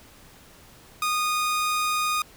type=tone; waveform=sawtooth; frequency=1233 Hz; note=D#6; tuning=16 cents flat; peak=-19 dBFS; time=1.02-2.22 s; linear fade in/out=2 ms; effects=pink hiss -51 dBFS RMS until 2.36 s